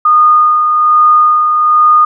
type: tone with tremolo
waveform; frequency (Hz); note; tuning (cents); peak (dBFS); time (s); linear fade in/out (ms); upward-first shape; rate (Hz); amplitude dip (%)
sine; 1226; D#6; -26; -3; 0.05-2.05; 5; sine; 1.2; 40
effects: none